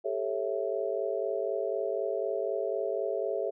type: chord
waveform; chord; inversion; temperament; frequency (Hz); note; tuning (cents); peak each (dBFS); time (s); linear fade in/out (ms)
sine; A dominant seventh; third; just; 396 / 440 / 550 / 660; G4 / A4 / C#5 / E5; +18 / 0 / -14 / +2; -34; 0.04-3.51; 20
effects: none